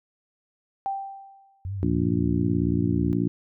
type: tone with exponential decay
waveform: sine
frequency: 784 Hz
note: G5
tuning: in tune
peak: -23 dBFS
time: 0.86-1.65 s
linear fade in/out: 0 ms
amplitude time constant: 170 ms
type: tone with vibrato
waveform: sine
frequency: 87.31 Hz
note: F2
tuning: in tune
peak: -28 dBFS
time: 1.65-3.13 s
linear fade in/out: 0 ms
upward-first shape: sine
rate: 2.7 Hz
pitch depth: 230 cents each way
type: harmonic tone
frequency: 58.3 Hz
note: A#1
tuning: 1 cent sharp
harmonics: 2 / 3 / 4 / 5 / 6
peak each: -28 / -26 / -29 / -26 / -31 dBFS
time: 1.83-3.28 s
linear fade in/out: 0 ms
effects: none